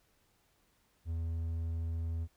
triangle tone, 82.41 Hz, E2, in tune, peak -31 dBFS, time 1.05-2.28 s, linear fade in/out 50 ms, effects pink hiss -72 dBFS RMS until 2.36 s

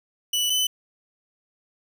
sawtooth tone pair in turn, 2965 / 3015 Hz, F#7 / F#7, +3 / +32 cents, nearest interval unison, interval 29 cents, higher second, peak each -18 / -17 dBFS, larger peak second, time 0.33-0.5 / 0.5-0.67 s, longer neither, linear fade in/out 5 ms, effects none

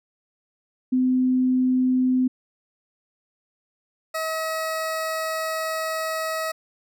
sine / 20% pulse tone pair in turn, 255.4 / 639.5 Hz, C4 / D#5, -42 / +47 cents, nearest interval octave + major third, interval 1589 cents, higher second, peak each -17 / -20 dBFS, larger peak first, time 0.92-2.28 / 4.14-6.52 s, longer second, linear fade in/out 10 ms, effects none

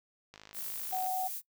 click train, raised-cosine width 0.2 ms, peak -32 dBFS, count 39, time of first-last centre 0.34-1.062 s, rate 52.6 Hz
violet noise, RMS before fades -39 dBFS, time 0.53-1.42 s, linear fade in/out 50 ms
sine tone, 746 Hz, F#5, 14 cents sharp, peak -31 dBFS, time 0.92-1.28 s, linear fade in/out 10 ms
effects noise-tail reverb RT60 0.1 s tail -21 dB re dry

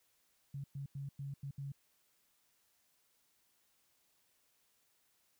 sine tone bursts at uneven times, 139.2 Hz, C#3, 8 cents sharp, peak -40 dBFS, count 6, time 0.54-0.64 / 0.75-0.86 / 0.95-1.09 / 1.19-1.34 / 1.43-1.51 / 1.58-1.72 s, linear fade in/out 5 ms, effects white hiss -75 dBFS RMS until 5.39 s

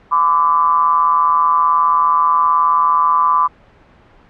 triangle ring-modulated tone, 79.4 Hz, D#2, 36 cents sharp, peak -5 dBFS, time 0.11-3.48 s, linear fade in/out 20 ms, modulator 1090 Hz, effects pink hiss -47 dBFS RMS until 4.29 s + low-pass 2000 Hz 12 dB/octave

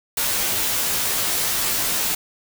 white noise with comb filter, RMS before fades -22 dBFS, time 0.17-2.15 s, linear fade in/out 5 ms, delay 15 ms, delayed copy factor -0.75, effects none

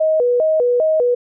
sine tone with vibrato, 554.4 Hz, C#5, in tune, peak -12 dBFS, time 0-1.15 s, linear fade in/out 10 ms, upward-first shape square, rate 2.5 Hz, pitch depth 220 cents each way, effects none

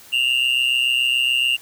triangle tone with amplitude modulation, 2794 Hz, F7, in tune, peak -11 dBFS, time 0.12-1.57 s, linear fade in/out 20 ms, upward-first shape sine, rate 127 Hz, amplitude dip 80%, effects white hiss -45 dBFS RMS until 1.61 s

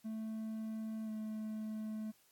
triangle tone with pitch glide, 220 to 216.7 Hz, A3 to A3, 0 to -26 cents, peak -37 dBFS, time 0.04-2.12 s, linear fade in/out 20 ms, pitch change -26 cents, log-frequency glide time 1.05-1.1 s, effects white hiss -70 dBFS RMS until 2.31 s + AAC 64 kbps

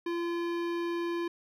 sine tone with hard clipping, 342.3 Hz, F4, 35 cents flat, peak -32 dBFS, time 0.06-1.28 s, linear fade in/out 5 ms, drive 17 dB, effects none

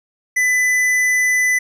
sine tone with tanh clipping, 2000 Hz, B6, 21 cents sharp, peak -15 dBFS, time 0.36-1.59 s, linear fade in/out 10 ms, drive 13 dB, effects none

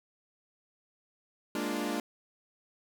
sawtooth chord, Bb dominant seventh, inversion third, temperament equal, 207.7 / 233.1 / 293.7 / 349.2 Hz, Ab3 / Bb3 / D4 / F4, 0 / 0 / 0 / 0 cents, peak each -34 / -33 / -31 / -34 dBFS, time 1.55-2 s, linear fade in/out 2 ms, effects none

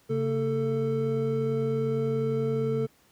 triangle tone cluster, 135.5 / 226.6 / 443.9 Hz, C#3 / A#3 / A4, -39 / -49 / +15 cents, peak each -27 / -30 / -25 dBFS, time 0.09-2.87 s, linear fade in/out 20 ms, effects pink hiss -62 dBFS RMS until 3.11 s + high-pass 80 Hz 12 dB/octave

